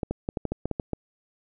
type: clicks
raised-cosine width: 2 ms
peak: -14 dBFS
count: 10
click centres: 0.032 / 0.11 / 0.289 / 0.372 / 0.453 / 0.52 / 0.656 / 0.713 / 0.798 / 0.933 s
effects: none